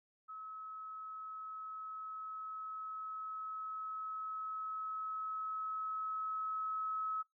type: tone with level ramp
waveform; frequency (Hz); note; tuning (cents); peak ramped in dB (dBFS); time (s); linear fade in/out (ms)
sine; 1288; E6; -41; -45 to -35; 0.28-7.23; 20
effects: noise-tail reverb RT60 0.2 s tail -25 dB re dry